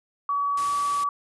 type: tone with pitch glide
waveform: sine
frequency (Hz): 1137 to 1144.2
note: C#6 to D6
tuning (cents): +44 to -45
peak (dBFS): -22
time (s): 0.29-1.09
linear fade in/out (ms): 2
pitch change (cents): +11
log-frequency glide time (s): 0.63-0.72
type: noise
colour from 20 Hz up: white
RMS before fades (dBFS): -37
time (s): 0.57-1.04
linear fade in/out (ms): 5
effects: resampled to 24000 Hz